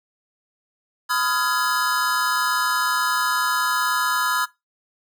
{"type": "chord", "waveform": "square", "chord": "F half-diminished seventh", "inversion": "second", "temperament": "just", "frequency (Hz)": [1005.8, 1257.2, 1396.9, 1676.3], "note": ["Cb6", "Eb6", "F6", "Ab6"], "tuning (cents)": [31, 18, 0, 16], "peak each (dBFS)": -26, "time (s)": [1.09, 4.46], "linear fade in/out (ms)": 20, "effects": ["noise-tail reverb RT60 0.2 s tail -19 dB re dry"]}